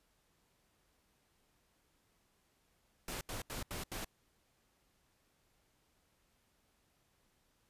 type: noise bursts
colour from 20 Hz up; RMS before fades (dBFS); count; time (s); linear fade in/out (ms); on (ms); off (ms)
pink; -42; 5; 3.08-4.046; 2; 130; 79
effects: pink hiss -75 dBFS RMS until 7.69 s + resampled to 32000 Hz